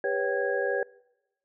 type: tone cluster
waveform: sine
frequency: 398.6 / 491.7 / 555 / 772 / 1648 Hz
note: G4 / B4 / C#5 / G5 / G#6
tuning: +29 / -8 / +2 / -27 / -14 cents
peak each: -31 / -30 / -30 / -37 / -32 dBFS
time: 0.04-0.83 s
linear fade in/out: 2 ms
effects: noise-tail reverb RT60 1.0 s tail -24 dB re dry